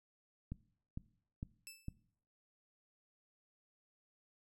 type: click train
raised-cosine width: 5 ms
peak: -29 dBFS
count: 4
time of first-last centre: 0.52-1.884 s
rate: 2.2 Hz
type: tone with exponential decay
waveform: 5% pulse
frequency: 2637 Hz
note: E7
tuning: in tune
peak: -35 dBFS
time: 1.67-1.93 s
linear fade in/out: 0 ms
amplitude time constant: 55 ms
effects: noise-tail reverb RT60 0.6 s tail -20 dB re dry + low-pass 12000 Hz 12 dB/octave